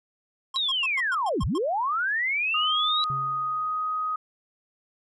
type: tone bursts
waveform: square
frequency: 1068 Hz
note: C6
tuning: 35 cents sharp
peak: -31 dBFS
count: 8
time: 0.54-1.582 s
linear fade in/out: 5 ms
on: 34 ms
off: 110 ms
type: linear two-way sweep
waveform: sine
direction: down then up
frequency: 3951 to 38.36 to 3951 Hz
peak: -23 dBFS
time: 0.56-3.04 s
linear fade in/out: 0 ms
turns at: 1.44 s
type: tone with pitch glide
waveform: sine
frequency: 1244.5 to 1253.9 Hz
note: D#6 to D#6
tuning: 0 to +13 cents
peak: -25 dBFS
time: 2.54-4.16 s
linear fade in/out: 5 ms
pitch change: +13 cents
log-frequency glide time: 3.36-3.9 s
type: tone with exponential decay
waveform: triangle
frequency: 135.1 Hz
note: C#3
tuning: 44 cents flat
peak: -28 dBFS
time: 3.1-3.84 s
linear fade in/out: 0 ms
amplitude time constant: 160 ms
effects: resampled to 22050 Hz